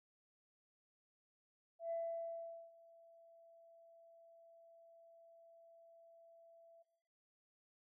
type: tone with ADSR envelope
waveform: sine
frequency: 668 Hz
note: E5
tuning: 23 cents sharp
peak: -37 dBFS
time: 1.79-6.83 s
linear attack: 120 ms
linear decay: 800 ms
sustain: -24 dB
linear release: 14 ms
effects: noise-tail reverb RT60 1.0 s tail -17 dB re dry + tanh soft clip ceiling -33 dBFS